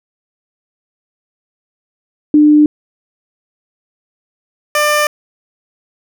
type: tone pair in turn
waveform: sine / 15% pulse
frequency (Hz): 299.5 / 596.6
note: D4 / D5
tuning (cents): +34 / +27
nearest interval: octave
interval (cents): 1193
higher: second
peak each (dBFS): -4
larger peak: neither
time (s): 2.34-2.66 / 4.75-5.07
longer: neither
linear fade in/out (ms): 2
effects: none